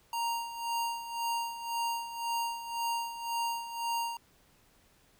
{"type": "tone with tremolo", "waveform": "square", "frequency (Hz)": 932.3, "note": "A#5", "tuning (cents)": 0, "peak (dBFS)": -30, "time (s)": [0.13, 4.17], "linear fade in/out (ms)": 2, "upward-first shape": "sine", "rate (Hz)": 1.9, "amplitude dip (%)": 70, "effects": ["pink hiss -65 dBFS RMS until 5.19 s"]}